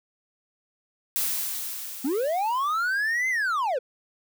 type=noise with exponential decay; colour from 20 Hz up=blue; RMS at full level=-25 dBFS; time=1.16-3.74 s; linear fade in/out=0 ms; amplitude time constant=560 ms
type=linear two-way sweep; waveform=triangle; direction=up then down; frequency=241.2 to 2093 to 461.3 Hz; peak=-21 dBFS; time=2.04-3.79 s; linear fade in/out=10 ms; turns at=3.29 s
effects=none